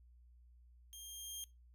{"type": "tone with level ramp", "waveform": "15% pulse", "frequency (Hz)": 3208, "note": "G7", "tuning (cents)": 39, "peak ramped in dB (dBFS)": [-43, -35], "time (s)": [0.93, 1.44], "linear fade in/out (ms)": 0, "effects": ["noise-tail reverb RT60 0.2 s tail -21 dB re dry", "added 60 Hz sine -60 dBFS peak until 1.74 s"]}